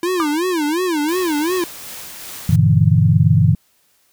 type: tone with vibrato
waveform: square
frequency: 329.6 Hz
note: E4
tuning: in tune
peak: -17 dBFS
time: 0.03-1.64 s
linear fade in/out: 2 ms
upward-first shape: sine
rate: 2.8 Hz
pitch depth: 210 cents each way
type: tone with exponential decay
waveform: sine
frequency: 1200 Hz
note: D6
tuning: 37 cents sharp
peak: -14 dBFS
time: 0.2-0.36 s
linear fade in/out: 0 ms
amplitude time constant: 33 ms
type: noise with tremolo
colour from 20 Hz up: white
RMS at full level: -32 dBFS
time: 1.08-2.56 s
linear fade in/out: 5 ms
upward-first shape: sine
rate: 2.6 Hz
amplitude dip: 25%
type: chord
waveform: sine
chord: E half-diminished seventh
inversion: first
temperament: equal with one note detuned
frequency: 98 / 118.72 / 146.83 / 164.81 Hz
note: G2 / Bb2 / D3 / E3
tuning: 0 / +32 / 0 / 0 cents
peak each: -15 dBFS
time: 2.49-3.55 s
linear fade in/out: 5 ms
effects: white hiss -59 dBFS RMS until 4.12 s